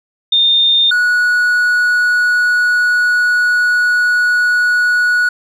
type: tone pair in turn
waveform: sine / triangle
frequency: 3634 / 1463.6 Hz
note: A#7 / F#6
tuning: -45 / -19 cents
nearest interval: octave + major third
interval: 1574 cents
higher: first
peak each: -8 dBFS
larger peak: neither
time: 0.32-0.91 / 0.91-5.29 s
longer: second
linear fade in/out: 5 ms
effects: none